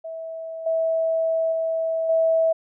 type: tone with level steps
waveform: sine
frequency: 651 Hz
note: E5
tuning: 22 cents flat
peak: -30 / -19 / -21 / -16 dBFS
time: 0.04-2.53 s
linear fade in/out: 10 ms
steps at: 0.66 / 1.52 / 2.09 s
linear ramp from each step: 5 ms
effects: none